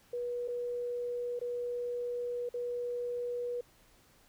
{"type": "tone with dropouts", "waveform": "sine", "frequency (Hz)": 485, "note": "B4", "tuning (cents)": -31, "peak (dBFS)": -33, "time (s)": [0.13, 3.61], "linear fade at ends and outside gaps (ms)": 5, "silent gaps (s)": [[0.478, 0.483], [1.393, 1.413], [2.491, 2.54]], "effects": ["pink hiss -64 dBFS RMS until 4.28 s"]}